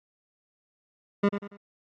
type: tone with echo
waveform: 25% pulse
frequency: 202 Hz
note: G#3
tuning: 48 cents flat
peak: -15 dBFS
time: 1.23-1.29 s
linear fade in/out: 10 ms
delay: 94 ms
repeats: 3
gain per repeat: -9 dB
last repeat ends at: 1.572 s
effects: low-pass 2000 Hz 12 dB/octave + AAC 32 kbps